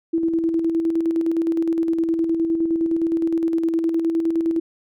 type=tone with tremolo; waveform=sine; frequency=329.6 Hz; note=E4; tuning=in tune; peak=-16 dBFS; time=0.13-4.6 s; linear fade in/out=10 ms; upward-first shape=square; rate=9.7 Hz; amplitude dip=40%; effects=none